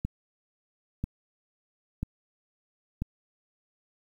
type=click train; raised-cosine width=5 ms; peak=-17 dBFS; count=4; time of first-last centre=0.05-3.02 s; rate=1.01 Hz; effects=9-bit